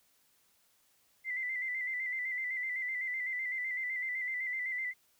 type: tone with vibrato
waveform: sine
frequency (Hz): 2033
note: B6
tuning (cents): +50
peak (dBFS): -33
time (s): 1.24-4.94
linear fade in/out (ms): 50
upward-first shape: square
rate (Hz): 7.9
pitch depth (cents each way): 43
effects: white hiss -70 dBFS RMS until 5.19 s